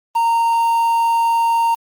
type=tone with quantisation; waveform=triangle; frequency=924 Hz; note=A#5; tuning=16 cents flat; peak=-11 dBFS; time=0.15-1.75 s; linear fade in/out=10 ms; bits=6; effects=Opus 24 kbps